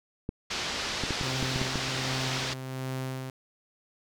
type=clicks; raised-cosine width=3 ms; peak=-18 dBFS; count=8; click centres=0.291 / 1.037 / 1.107 / 1.212 / 1.428 / 1.56 / 1.615 / 1.757 s
type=low-pass noise; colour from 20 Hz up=white; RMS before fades=-33 dBFS; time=0.5-2.54 s; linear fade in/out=10 ms; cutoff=5400 Hz; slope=24 dB/octave
type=tone with tremolo; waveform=sawtooth; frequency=130.81 Hz; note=C3; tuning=in tune; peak=-27 dBFS; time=1.23-3.3 s; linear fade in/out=2 ms; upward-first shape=sine; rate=1.3 Hz; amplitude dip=45%
effects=none